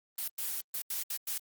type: noise bursts at uneven times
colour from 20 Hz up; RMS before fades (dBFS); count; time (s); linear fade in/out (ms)
blue; -35; 6; 0.18-0.28 / 0.38-0.61 / 0.74-0.82 / 0.9-1.03 / 1.1-1.17 / 1.27-1.38; 5
effects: Opus 24 kbps